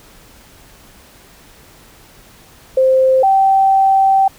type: tone pair in turn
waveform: sine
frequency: 523.3 / 775.3 Hz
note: C5 / G5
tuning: 0 / -19 cents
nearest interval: perfect fifth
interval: 681 cents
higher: second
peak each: -8 dBFS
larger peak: neither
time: 2.77-3.23 / 3.23-4.28 s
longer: second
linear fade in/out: 5 ms
effects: pink hiss -44 dBFS RMS until 4.38 s